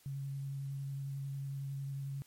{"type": "tone with vibrato", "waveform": "sine", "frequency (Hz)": 137.9, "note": "C#3", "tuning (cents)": -9, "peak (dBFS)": -37, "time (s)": [0.06, 2.22], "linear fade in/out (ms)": 0, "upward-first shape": "sine", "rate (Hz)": 11, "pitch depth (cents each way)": 12, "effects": ["white hiss -65 dBFS RMS until 2.26 s", "MP3 64 kbps"]}